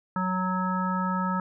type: harmonic tone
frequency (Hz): 185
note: F#3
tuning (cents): 0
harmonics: 1 / 3 / 5 / 7 / 9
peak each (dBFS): -27 / -39 / -31 / -30 / -39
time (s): 0.16-1.4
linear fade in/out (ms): 2
effects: none